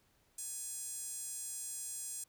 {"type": "tone with high-pass filter", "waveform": "sawtooth", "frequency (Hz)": 836, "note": "G#5", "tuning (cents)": 11, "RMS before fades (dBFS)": -43, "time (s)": [0.38, 2.24], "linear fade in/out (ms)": 5, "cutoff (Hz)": 8100, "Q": 3.6, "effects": ["pink hiss -72 dBFS RMS until 2.28 s"]}